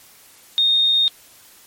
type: tone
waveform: sine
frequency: 3689 Hz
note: A#7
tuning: 19 cents flat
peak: -13 dBFS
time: 0.58-1.08 s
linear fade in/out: 0 ms
effects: white hiss -48 dBFS RMS until 1.66 s + MP3 64 kbps